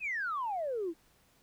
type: exponential sweep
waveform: sine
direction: down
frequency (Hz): 2637 to 311.1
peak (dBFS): -31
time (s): 0-0.94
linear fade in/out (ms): 50
effects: tanh soft clip ceiling -27 dBFS + pink hiss -67 dBFS RMS until 1.42 s